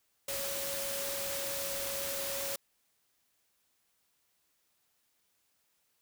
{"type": "tone in noise", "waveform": "sine", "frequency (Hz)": 554.4, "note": "C#5", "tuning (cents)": 0, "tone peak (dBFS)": -40, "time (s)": [0.28, 2.56], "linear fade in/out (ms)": 5, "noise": "white", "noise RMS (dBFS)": -37, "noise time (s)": [0.28, 2.56], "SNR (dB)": -6, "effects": ["white hiss -75 dBFS RMS until 6.01 s"]}